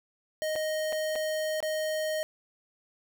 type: tone with dropouts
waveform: square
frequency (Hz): 622.3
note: D#5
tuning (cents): 0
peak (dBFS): -29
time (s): 0.42-2.23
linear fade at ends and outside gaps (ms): 0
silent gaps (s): 0.555-0.56 / 0.924-0.928 / 1.155-1.159 / 1.604-1.627
effects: none